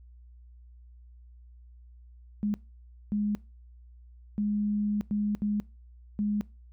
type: tone bursts at uneven times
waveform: sine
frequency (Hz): 207.7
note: G#3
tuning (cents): 0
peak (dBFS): -25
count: 6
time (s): 2.43-2.54 / 3.12-3.35 / 4.38-5.01 / 5.11-5.35 / 5.42-5.6 / 6.19-6.41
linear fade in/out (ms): 0
effects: noise-tail reverb RT60 0.3 s tail -23 dB re dry + added 60 Hz sine -49 dBFS peak until 6.72 s